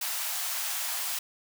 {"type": "high-pass noise", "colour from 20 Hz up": "white", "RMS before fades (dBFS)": -32, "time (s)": [0.01, 1.19], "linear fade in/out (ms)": 5, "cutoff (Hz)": 640, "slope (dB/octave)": 48, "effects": []}